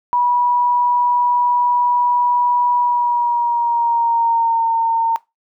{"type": "tone with pitch glide", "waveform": "sine", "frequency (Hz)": [973, 913.1], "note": ["B5", "A#5"], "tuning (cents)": [-26, -36], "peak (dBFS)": -13, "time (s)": [0.13, 5.16], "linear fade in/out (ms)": 0, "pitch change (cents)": -110, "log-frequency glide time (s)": [2.77, 4.65], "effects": ["noise-tail reverb RT60 0.2 s tail -20 dB re dry"]}